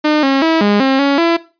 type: tone with pitch steps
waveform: sawtooth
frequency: 303.2 / 271.3 / 324.4 / 205.2 / 267.5 / 280 / 335.8 Hz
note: D#4 / C#4 / E4 / G#3 / C4 / C#4 / E4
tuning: -45 / -37 / -28 / -21 / +38 / +18 / +32 cents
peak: -6 dBFS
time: 0.04-1.37 s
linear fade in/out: 10 ms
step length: 190 ms
effects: noise-tail reverb RT60 0.3 s tail -17 dB re dry + resampled to 11025 Hz